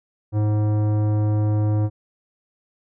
sine tone with tanh clipping, 105.8 Hz, G#2, 33 cents sharp, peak -19 dBFS, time 0.32-1.9 s, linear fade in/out 50 ms, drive 15 dB, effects none

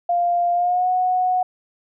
sine tone with pitch glide, 698.5 to 734.5 Hz, F5 to F#5, 0 to -13 cents, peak -16 dBFS, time 0.09-1.43 s, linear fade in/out 5 ms, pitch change +87 cents, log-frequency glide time 0.53-0.89 s, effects none

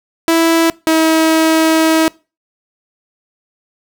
sawtooth tone pair in turn, 329.6 / 320.6 Hz, E4 / E4, 0 / -48 cents, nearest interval unison, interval 48 cents, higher first, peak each -5 dBFS, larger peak neither, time 0.28-0.7 / 0.87-2.08 s, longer second, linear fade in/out 0 ms, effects noise-tail reverb RT60 0.3 s tail -23 dB re dry

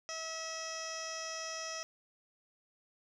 15% pulse tone with low-pass filter, 646 Hz, E5, 35 cents flat, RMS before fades -41 dBFS, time 0.09-1.83 s, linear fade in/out 0 ms, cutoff 5400 Hz, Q 8.5, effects none

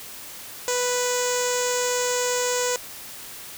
sawtooth tone with low-pass filter, 493.9 Hz, B4, in tune, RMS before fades -24 dBFS, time 0.68-2.76 s, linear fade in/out 0 ms, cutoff 7100 Hz, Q 6.9, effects white hiss -39 dBFS RMS until 3.57 s

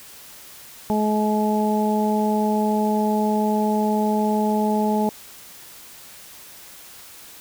harmonic tone, 212.7 Hz, G#3, 42 cents sharp, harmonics 1 / 2 / 3 / 4, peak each -20 / -25 / -28 / -24 dBFS, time 0.9-5.09 s, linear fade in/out 0 ms, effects white hiss -43 dBFS RMS until 7.4 s

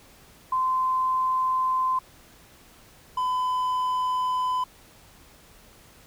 sine / triangle tone pair in turn, 1033 / 1008.8 Hz, C6 / B5, -22 / +36 cents, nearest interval unison, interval 42 cents, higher first, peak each -21 dBFS, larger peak neither, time 0.52-1.99 / 3.17-4.64 s, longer neither, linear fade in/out 5 ms, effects pink hiss -53 dBFS RMS until 6.06 s

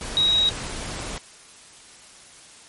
sine tone in noise, 3815 Hz, A#7, 39 cents sharp, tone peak -16 dBFS, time 0.17-0.49 s, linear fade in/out 0 ms, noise pink, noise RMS -32 dBFS, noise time 0.01-1.18 s, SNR +13 dB, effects white hiss -47 dBFS RMS until 2.68 s + MP3 48 kbps

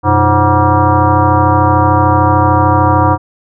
sine tone with frequency modulation, 523.3 Hz, C5, in tune, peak -6 dBFS, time 0.03-3.18 s, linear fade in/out 50 ms, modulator 216 Hz, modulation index 3, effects none

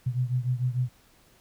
sine beating tone pair, 123.47 / 130.17 Hz, B2 / C3, 0 / -9 cents, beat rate 6.7 Hz, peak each -26 / -29 dBFS, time 0.06-0.89 s, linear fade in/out 10 ms, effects pink hiss -60 dBFS RMS until 1.4 s

